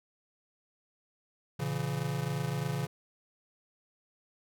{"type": "chord", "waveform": "square", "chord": "A# diminished", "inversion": "none", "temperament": "just", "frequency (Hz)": [116.54, 139.85, 167.82], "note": ["A#2", "C#3", "E3"], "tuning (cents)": [0, 16, 31], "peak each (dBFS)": [-39, -34, -37], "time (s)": [1.59, 2.87], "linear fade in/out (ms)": 10, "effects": []}